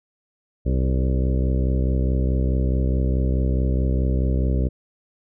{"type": "harmonic tone with a mistuned harmonic", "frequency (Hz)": 64.7, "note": "C2", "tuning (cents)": -19, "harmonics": [1, 2, 3, 4, 5, 6, 7, 8, 9], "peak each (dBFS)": [-19, -25, -29, -31, -33, -35, -36, -37, -38], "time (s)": [0.65, 4.69], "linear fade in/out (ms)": 20, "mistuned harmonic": 7, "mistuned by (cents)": -26, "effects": []}